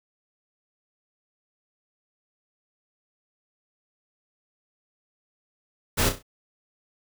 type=noise with echo; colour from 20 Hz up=pink; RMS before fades=-22 dBFS; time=5.97-6.1 s; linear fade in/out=20 ms; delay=32 ms; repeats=4; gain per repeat=-8 dB; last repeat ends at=6.228 s; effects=none